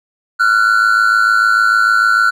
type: tone pair together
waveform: triangle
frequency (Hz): 1373.3 / 1480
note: F6 / F#6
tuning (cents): -30 / 0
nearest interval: minor second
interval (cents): 130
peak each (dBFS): -10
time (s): 0.39-2.31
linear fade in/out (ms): 20
effects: none